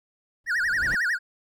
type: noise with exponential growth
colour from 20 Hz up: brown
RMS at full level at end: -29 dBFS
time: 0.44-0.95 s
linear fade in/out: 2 ms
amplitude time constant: 110 ms
type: tone with vibrato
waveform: triangle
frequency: 1651 Hz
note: G#6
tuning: 11 cents flat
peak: -20 dBFS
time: 0.46-1.19 s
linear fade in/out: 50 ms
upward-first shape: sine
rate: 11 Hz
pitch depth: 260 cents each way
effects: none